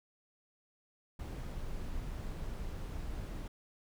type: noise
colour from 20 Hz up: brown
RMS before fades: -40 dBFS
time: 1.19-3.48 s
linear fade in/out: 5 ms
effects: none